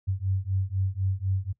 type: beating tone pair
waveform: sine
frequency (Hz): 93.7 / 97.7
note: F#2 / G2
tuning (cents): +22 / -5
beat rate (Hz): 4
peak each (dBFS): -28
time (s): 0.07-1.53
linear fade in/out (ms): 20
effects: noise-tail reverb RT60 0.1 s tail -18 dB re dry